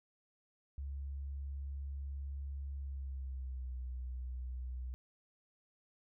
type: tone with pitch glide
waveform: sine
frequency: 69.3 to 62.82 Hz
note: C#2 to B1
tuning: 0 to +30 cents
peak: -39 dBFS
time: 0.78-4.94 s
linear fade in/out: 0 ms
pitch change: -170 cents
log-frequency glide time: 2.76-3.76 s
effects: none